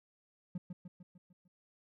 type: tone with echo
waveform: triangle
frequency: 178.4 Hz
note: F3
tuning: 37 cents sharp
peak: -33 dBFS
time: 0.55-0.58 s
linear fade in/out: 5 ms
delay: 150 ms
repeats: 6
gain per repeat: -5 dB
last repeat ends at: 1.48 s
effects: tanh soft clip ceiling -29 dBFS